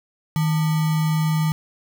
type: tone with sample-and-hold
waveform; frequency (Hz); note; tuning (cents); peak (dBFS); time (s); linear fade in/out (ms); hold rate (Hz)
sine; 157; D#3; +16; -17; 0.36-1.52; 0; 1050
effects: none